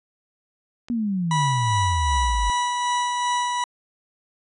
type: click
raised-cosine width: 0.2 ms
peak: -25 dBFS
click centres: 0.885 s
type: exponential sweep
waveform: sine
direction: down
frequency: 244.5 to 49 Hz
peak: -21 dBFS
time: 0.9-2.5 s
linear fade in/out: 0 ms
type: tone with tremolo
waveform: 40% pulse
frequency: 978 Hz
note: B5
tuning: 17 cents flat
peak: -19 dBFS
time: 1.31-3.64 s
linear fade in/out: 2 ms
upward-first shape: sine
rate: 2.6 Hz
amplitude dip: 30%
effects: resampled to 22050 Hz